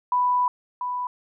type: tone pair in turn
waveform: sine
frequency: 990 / 990 Hz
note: B5 / B5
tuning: +4 / +4 cents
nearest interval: unison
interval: 0 cents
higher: neither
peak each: -18 / -25 dBFS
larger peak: first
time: 0.12-0.48 / 0.81-1.07 s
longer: first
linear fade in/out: 2 ms
effects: none